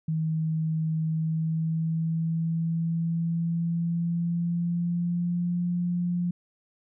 sine tone with pitch glide, 159.1 to 175.52 Hz, D#3 to F3, +39 to +9 cents, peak -24 dBFS, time 0.08-6.31 s, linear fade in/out 5 ms, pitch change +170 cents, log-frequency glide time 1.03-5.64 s, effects none

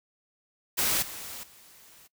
white noise with level steps, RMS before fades -26 / -40 / -54 dBFS, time 0.77-2.08 s, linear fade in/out 20 ms, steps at 1.02 / 1.43 s, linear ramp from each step 5 ms, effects noise-tail reverb RT60 0.1 s tail -21 dB re dry

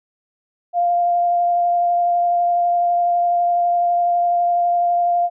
sine tone with vibrato, 698.5 Hz, F5, in tune, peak -14 dBFS, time 0.73-5.3 s, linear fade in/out 50 ms, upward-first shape sine, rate 12 Hz, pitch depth 10 cents each way, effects none

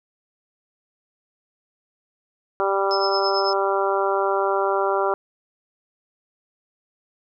harmonic tone, 196 Hz, G3, in tune, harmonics 2 / 3 / 4 / 5 / 6 / 7, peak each -23 / -25 / -26 / -27 / -28 / -28 dBFS, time 2.6-5.14 s, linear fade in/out 0 ms
sine tone with tremolo, 5200 Hz, E8, 24 cents flat, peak -22 dBFS, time 2.91-3.53 s, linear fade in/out 0 ms, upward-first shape triangle, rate 9.1 Hz, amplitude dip 80%
effects none

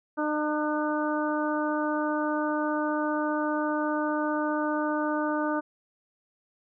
harmonic tone with a mistuned harmonic, 302.5 Hz, D#4, 49 cents flat, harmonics 1 / 2 / 3 / 4 / 5, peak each -28 / -31 / -33 / -34 / -35 dBFS, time 0.17-5.61 s, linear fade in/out 20 ms, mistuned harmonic 5, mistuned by -21 cents, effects none

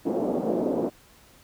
pink band-pass noise, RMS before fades -26 dBFS, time 0.05-0.9 s, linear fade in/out 20 ms, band 220 to 620 Hz, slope 24 dB/octave, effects pink hiss -55 dBFS RMS until 1.43 s

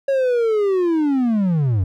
triangle linear sweep, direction down, 554.4 to 86 Hz, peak -13 dBFS, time 0.08-1.84 s, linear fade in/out 5 ms, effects none

